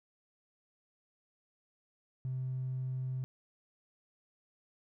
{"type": "tone with tanh clipping", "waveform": "triangle", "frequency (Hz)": 129.5, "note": "C3", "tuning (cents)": -17, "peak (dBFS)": -33, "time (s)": [2.25, 3.24], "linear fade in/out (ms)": 0, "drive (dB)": 1, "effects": []}